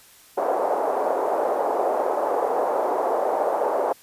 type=band-pass noise; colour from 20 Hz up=white; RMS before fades=-23 dBFS; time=0.37-3.93 s; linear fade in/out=10 ms; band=430 to 780 Hz; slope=24 dB/octave; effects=white hiss -51 dBFS RMS until 4.02 s + resampled to 32000 Hz